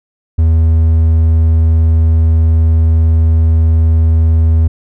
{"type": "tone", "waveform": "triangle", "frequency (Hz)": 80.8, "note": "E2", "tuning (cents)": -34, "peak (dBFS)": -4, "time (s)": [0.38, 4.68], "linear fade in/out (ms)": 10, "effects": []}